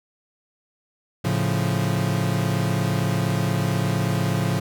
40% pulse chord, A augmented, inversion none, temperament equal, 110 / 138.59 / 174.61 Hz, A2 / C#3 / E#3, 0 / 0 / 0 cents, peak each -24 dBFS, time 1.24-4.6 s, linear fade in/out 10 ms, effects none

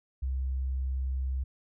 sine tone, 65.5 Hz, C2, 2 cents sharp, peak -28 dBFS, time 0.22-1.44 s, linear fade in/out 10 ms, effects none

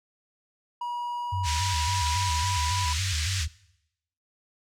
triangle tone with pitch glide, 963 to 985.5 Hz, B5 to B5, -44 to -4 cents, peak -27 dBFS, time 0.81-2.93 s, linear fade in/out 5 ms, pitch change +40 cents, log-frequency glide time 1.13-2.79 s
sine tone with vibrato, 85.8 Hz, F2, 30 cents flat, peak -27 dBFS, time 1.32-3.48 s, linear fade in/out 10 ms, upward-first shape square, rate 3.6 Hz, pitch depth 180 cents each way
white band-pass noise, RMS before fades -32 dBFS, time 1.43-3.47 s, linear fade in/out 50 ms, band 1600 to 6900 Hz, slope 24 dB/octave
effects noise-tail reverb RT60 0.8 s tail -20 dB re dry

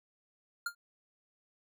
square tone with exponential decay, 1404 Hz, F6, 9 cents sharp, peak -30 dBFS, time 0.66-0.75 s, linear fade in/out 5 ms, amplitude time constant 19 ms, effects none

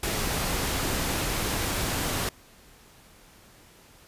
pink noise, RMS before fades -28 dBFS, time 0.03-2.29 s, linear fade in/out 2 ms, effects pink hiss -54 dBFS RMS until 4.07 s + resampled to 32000 Hz

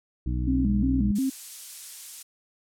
harmonic tone, 61.5 Hz, B1, 7 cents flat, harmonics 1 / 2 / 3 / 4 / 5, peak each -26 / -31 / -36 / -39 / -36 dBFS, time 0.26-1.12 s, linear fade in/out 5 ms
sine tone with vibrato, 233.2 Hz, A#3, 1 cent sharp, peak -22 dBFS, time 0.47-1.3 s, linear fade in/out 10 ms, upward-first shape square, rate 2.8 Hz, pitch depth 230 cents each way
violet noise, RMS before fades -33 dBFS, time 1.15-2.23 s, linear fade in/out 10 ms
effects low-pass 9000 Hz 12 dB/octave

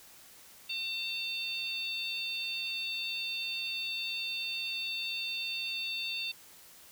harmonic tone, 901 Hz, A5, 41 cents sharp, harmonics 3 / 4 / 5, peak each -36 / -38 / -40 dBFS, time 0.69-6.32 s, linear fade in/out 10 ms, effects white hiss -55 dBFS RMS until 6.91 s

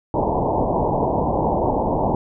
white low-pass noise, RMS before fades -20 dBFS, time 0.14-2.15 s, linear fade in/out 2 ms, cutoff 970 Hz, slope 96 dB/octave, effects none

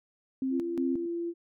sine tone with tremolo, 264.1 Hz, C4, 16 cents sharp, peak -27 dBFS, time 0.42-1.06 s, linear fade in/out 2 ms, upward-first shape square, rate 2.8 Hz, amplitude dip 80%
sine tone, 341 Hz, F4, 41 cents flat, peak -30 dBFS, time 0.5-1.34 s, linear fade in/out 50 ms
effects none

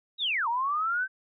sine linear two-way sweep, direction down then up, 3908 to 903 to 1565 Hz, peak -25 dBFS, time 0.18-1.08 s, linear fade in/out 50 ms, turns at 0.48 s, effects none

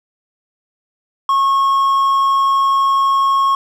triangle tone with hard clipping, 1092 Hz, C#6, 26 cents flat, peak -12 dBFS, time 1.29-3.55 s, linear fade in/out 2 ms, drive 6 dB, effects none

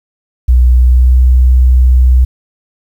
sine tone with pitch glide, 61.74 to 63 Hz, B1 to B1, 0 to +35 cents, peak -3 dBFS, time 0.48-2.25 s, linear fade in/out 10 ms, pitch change +35 cents, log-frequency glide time 0.75-1.16 s, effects 7-bit

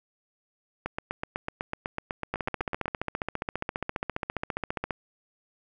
two click trains, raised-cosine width 0.5 ms, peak -14 / -15 dBFS, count 39 / 17, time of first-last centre 2.34-4.908 / 0.86-2.858 s, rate 14.8 / 8.01 Hz, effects none

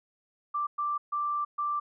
sine tone bursts at uneven times, 1176 Hz, D6, 2 cents sharp, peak -27 dBFS, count 4, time 0.54-0.67 / 0.78-0.98 / 1.12-1.45 / 1.58-1.8 s, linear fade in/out 10 ms, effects none

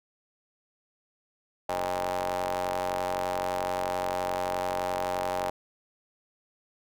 sawtooth ring-modulated tone, 91.6 Hz, F#2, 17 cents flat, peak -21 dBFS, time 1.69-5.5 s, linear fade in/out 0 ms, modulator 711 Hz, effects none

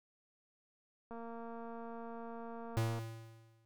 click train, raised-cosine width 1 ms, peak -35 dBFS, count 435, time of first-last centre 1.11-2.989 s, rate 231 Hz
square tone with exponential decay, 113 Hz, A2, 47 cents sharp, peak -30 dBFS, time 2.77-3.65 s, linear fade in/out 0 ms, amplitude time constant 190 ms
effects none

